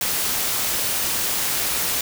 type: noise with amplitude modulation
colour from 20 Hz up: white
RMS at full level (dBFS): -21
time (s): 0.01-2.01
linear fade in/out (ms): 2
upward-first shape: sine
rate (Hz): 214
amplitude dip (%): 40
effects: none